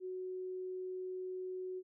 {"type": "tone", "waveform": "sine", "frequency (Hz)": 370, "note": "F#4", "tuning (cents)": 0, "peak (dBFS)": -39, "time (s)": [0, 1.83], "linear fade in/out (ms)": 50, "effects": []}